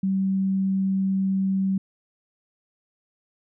sine tone, 192.2 Hz, G3, 34 cents flat, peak -20 dBFS, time 0.03-1.78 s, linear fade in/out 5 ms, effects none

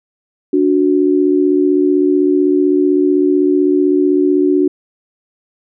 sine tone pair together, 291.6 / 367.4 Hz, D4 / F#4, -12 / -12 cents, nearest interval major third, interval 400 cents, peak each -12 dBFS, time 0.53-4.68 s, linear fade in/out 5 ms, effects none

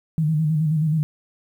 sine tone with vibrato, 155.56 Hz, D#3, in tune, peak -17 dBFS, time 0.18-1.03 s, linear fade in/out 0 ms, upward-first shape square, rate 9.4 Hz, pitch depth 54 cents each way, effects 9-bit

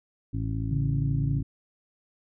harmonic tone, 54.9 Hz, A1, 3 cents flat, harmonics 1 / 2 / 3 / 4 / 5 / 6, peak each -33 / -29 / -37 / -45 / -35 / -46 dBFS, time 0.33-1.43 s, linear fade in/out 10 ms
sine tone, 141 Hz, C#3, 30 cents sharp, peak -25 dBFS, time 0.71-1.4 s, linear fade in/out 5 ms
effects none

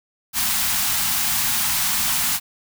white band-stop noise, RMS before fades -21 dBFS, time 0.33-2.4 s, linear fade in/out 50 ms, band 270 to 710 Hz, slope 48 dB/octave, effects none

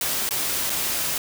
white noise with dropouts, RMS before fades -25 dBFS, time 0.01-1.18 s, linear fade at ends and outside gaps 2 ms, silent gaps 0.291-0.308 / 0.697-0.701 s, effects none

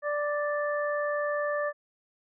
harmonic tone, 587.3 Hz, D5, in tune, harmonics 1 / 2 / 3, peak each -28 / -34 / -34 dBFS, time 0.02-1.73 s, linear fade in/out 50 ms, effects none

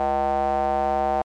square tone with band-pass filter, 69.2 Hz, C#2, 2 cents flat, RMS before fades -22 dBFS, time 0-1.22 s, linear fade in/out 0 ms, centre 730 Hz, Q 6.1, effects MP3 64 kbps

